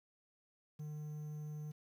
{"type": "tone with quantisation", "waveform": "triangle", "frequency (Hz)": 151, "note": "D3", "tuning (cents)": 48, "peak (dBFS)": -40, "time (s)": [0.79, 1.72], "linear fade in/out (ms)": 10, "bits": 11, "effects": []}